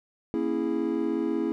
triangle chord, A# half-diminished seventh, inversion none, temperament equal with one note detuned, 233.1 / 273.2 / 329.6 / 415.3 Hz, A#3 / C#4 / E4 / G#4, 0 / -25 / 0 / 0 cents, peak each -30 / -29 / -26 / -30 dBFS, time 0.34-1.52 s, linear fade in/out 0 ms, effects none

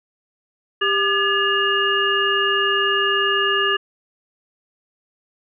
sine tone cluster, 395.7 / 1205 / 1700 / 2841 Hz, G4 / D6 / G#6 / F7, +16 / +44 / +40 / +29 cents, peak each -23 / -22 / -21 / -21 dBFS, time 0.81-3.77 s, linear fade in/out 10 ms, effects none

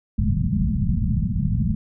white low-pass noise, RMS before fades -21 dBFS, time 0.18-1.75 s, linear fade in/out 5 ms, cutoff 220 Hz, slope 96 dB/octave, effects none

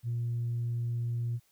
sine tone, 118.4 Hz, A#2, 27 cents sharp, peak -28 dBFS, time 0.03-1.4 s, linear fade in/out 50 ms, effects tanh soft clip ceiling -26 dBFS + white hiss -69 dBFS RMS until 1.51 s

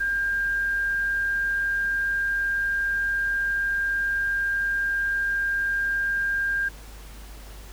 sine tone, 1601 Hz, G6, 36 cents sharp, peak -22 dBFS, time 0-6.69 s, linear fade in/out 10 ms, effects added 50 Hz sine -40 dBFS peak until 7.72 s + pink hiss -47 dBFS RMS until 7.72 s

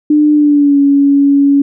sine tone with pitch glide, 299.4 to 281 Hz, D4 to C#4, +33 to +24 cents, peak -5 dBFS, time 0.1-1.62 s, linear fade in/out 5 ms, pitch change -109 cents, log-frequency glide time 0.33-0.79 s, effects none

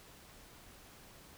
silence, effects pink hiss -57 dBFS RMS until 1.37 s

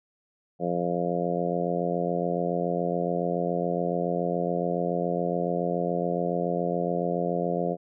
harmonic tone, 87.1 Hz, F2, 4 cents flat, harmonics 2 / 3 / 4 / 5 / 6 / 7 / 8, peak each -30 / -36 / -34 / -32 / -31 / -33 / -32 dBFS, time 0.59-7.77 s, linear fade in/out 50 ms, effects none

